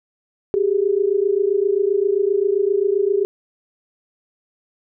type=tone pair together; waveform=sine; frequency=386.1 / 413.7 Hz; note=G4 / G#4; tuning=-26 / -7 cents; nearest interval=minor second; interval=119 cents; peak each=-18 dBFS; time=0.54-3.25 s; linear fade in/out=0 ms; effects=none